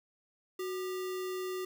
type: tone with sample-and-hold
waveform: sine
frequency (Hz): 370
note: F#4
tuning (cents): 0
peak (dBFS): -34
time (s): 0.59-1.65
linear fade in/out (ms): 5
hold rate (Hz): 1575
effects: none